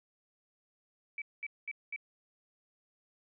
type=tone bursts; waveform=sine; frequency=2302 Hz; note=D7; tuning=35 cents flat; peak=-36 dBFS; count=4; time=1.18-1.962 s; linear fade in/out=2 ms; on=38 ms; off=210 ms; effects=none